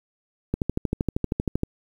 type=click train; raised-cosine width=3 ms; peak=-10 dBFS; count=15; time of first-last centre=0.54-1.634 s; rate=12.8 Hz; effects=8-bit